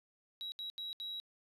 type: tone bursts at uneven times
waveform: triangle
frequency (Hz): 3870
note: B7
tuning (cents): -36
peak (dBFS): -37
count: 4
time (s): 0.41-0.52 / 0.59-0.7 / 0.78-0.93 / 1-1.2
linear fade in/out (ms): 0
effects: tanh soft clip ceiling -36 dBFS + resampled to 32000 Hz